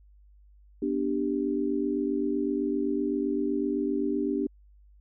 sine chord, G major, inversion first, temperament equal with one note detuned, 245.9 / 293.7 / 392 Hz, B3 / D4 / G4, -7 / 0 / 0 cents, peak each -31 / -28 / -30 dBFS, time 0.82-4.47 s, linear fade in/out 5 ms, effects added 50 Hz sine -53 dBFS peak until 5 s

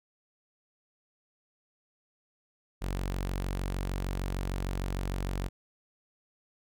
sawtooth tone, 46.55 Hz, F#1, 11 cents sharp, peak -27 dBFS, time 2.81-5.49 s, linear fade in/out 20 ms, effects none

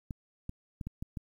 clicks, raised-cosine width 5 ms, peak -25 dBFS, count 6, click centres 0.108 / 0.494 / 0.812 / 0.87 / 1.025 / 1.172 s, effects 10-bit

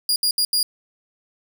sawtooth tone bursts at uneven times, 4844 Hz, D#8, 47 cents flat, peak -14 dBFS, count 4, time 0.09-0.16 / 0.23-0.31 / 0.38-0.45 / 0.53-0.63 s, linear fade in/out 2 ms, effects none

